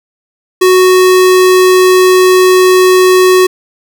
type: tone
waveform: square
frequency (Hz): 369.6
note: F#4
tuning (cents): -2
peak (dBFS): -4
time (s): 0.61-3.47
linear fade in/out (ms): 10
effects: none